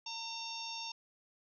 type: harmonic tone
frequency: 911 Hz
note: A#5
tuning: 40 cents flat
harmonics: 1 / 3 / 4 / 5 / 6 / 7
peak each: -46 / -47 / -47 / -51 / -44 / -52 dBFS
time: 0.06-0.92 s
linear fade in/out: 5 ms
effects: none